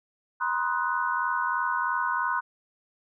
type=tone cluster; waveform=sine; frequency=960 / 1043 / 1250 / 1486 Hz; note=B5 / C6 / D#6 / F#6; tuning=-49 / -6 / +8 / +7 cents; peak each=-30 / -29 / -33 / -29 dBFS; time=0.4-2.41 s; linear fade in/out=20 ms; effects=none